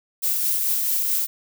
violet noise with tremolo, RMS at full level -21 dBFS, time 0.22-1.27 s, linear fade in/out 20 ms, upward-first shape triangle, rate 4.6 Hz, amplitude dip 30%, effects none

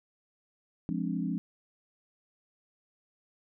sine chord, D half-diminished seventh, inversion first, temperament equal, 174.61 / 207.7 / 261.6 / 293.7 Hz, F3 / Ab3 / C4 / D4, 0 / 0 / 0 / 0 cents, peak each -33 / -35 / -35 / -37 dBFS, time 0.89-1.38 s, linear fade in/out 0 ms, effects none

